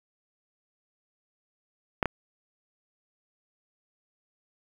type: clicks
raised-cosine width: 0.5 ms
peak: -8 / -11 dBFS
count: 2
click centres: 2.028 / 2.057 s
effects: 7-bit